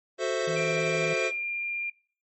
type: chord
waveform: square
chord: F# half-diminished seventh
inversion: none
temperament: equal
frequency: 370 / 440 / 523.3 / 659.3 Hz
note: F#4 / A4 / C5 / E5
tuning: 0 / 0 / 0 / 0 cents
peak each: -32 / -32 / -31 / -33 dBFS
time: 0.18-1.32 s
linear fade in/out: 50 ms
type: harmonic tone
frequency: 161.8 Hz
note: E3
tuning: 32 cents flat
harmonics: 1 / 3 / 4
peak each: -33 / -44 / -44 dBFS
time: 0.47-1.14 s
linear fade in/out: 10 ms
type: tone with pitch glide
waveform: sine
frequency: 2370 to 2395 Hz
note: D7 to D7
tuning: +15 to +33 cents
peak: -29 dBFS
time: 0.56-1.9 s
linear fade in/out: 5 ms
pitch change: +18 cents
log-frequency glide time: 0.92-1.26 s
effects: noise-tail reverb RT60 0.4 s tail -19 dB re dry + MP3 32 kbps